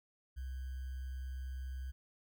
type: tone with sample-and-hold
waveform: sine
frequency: 64.9 Hz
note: C2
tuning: 13 cents flat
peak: -39 dBFS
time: 0.36-1.92 s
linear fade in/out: 20 ms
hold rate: 1575 Hz
effects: none